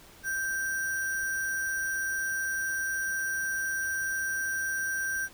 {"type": "tone with sample-and-hold", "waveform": "sine", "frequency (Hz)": 1569, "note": "G6", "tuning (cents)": 1, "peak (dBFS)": -28, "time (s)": [0.23, 5.29], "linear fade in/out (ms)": 50, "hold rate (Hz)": 7350, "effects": ["pink hiss -53 dBFS RMS until 5.33 s"]}